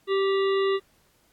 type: harmonic tone with a mistuned harmonic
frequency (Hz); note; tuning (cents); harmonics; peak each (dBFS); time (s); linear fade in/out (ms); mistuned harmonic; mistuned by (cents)
390; G4; -9; 1 / 3 / 5 / 7 / 9 / 10; -21 / -31 / -35 / -38 / -40 / -41; 0.07-0.8; 50; 7; +50
effects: pink hiss -64 dBFS RMS until 1.32 s + AAC 64 kbps